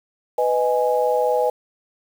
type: chord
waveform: sine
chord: G# minor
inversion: first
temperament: just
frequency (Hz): 498.4 / 623 / 830.6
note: B4 / D#5 / G#5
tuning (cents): +16 / +2 / 0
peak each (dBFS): -19 / -22 / -22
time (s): 0.38-1.5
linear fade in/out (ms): 5
effects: 7-bit